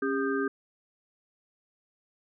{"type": "tone cluster", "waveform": "sine", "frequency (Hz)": [274.8, 401.9, 1226, 1571], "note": ["C#4", "G4", "D#6", "G6"], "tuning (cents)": [-15, 43, -26, 3], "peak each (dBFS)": [-30, -29, -36, -34], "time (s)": [0.02, 0.48], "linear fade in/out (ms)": 5, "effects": []}